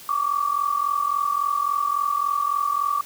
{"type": "tone pair together", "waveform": "sine", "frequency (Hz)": [1133, 1176.6], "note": ["C#6", "D6"], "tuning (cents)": [37, 3], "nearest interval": "minor second", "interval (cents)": 66, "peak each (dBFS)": [-23, -23], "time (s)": [0.09, 3.01], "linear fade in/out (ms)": 2, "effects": ["white hiss -43 dBFS RMS until 3.05 s"]}